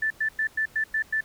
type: tone bursts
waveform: sine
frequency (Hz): 1760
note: A6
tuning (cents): 0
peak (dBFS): -22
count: 7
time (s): 0.02-1.208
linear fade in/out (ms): 5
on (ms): 84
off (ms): 100
effects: pink hiss -54 dBFS RMS until 1.24 s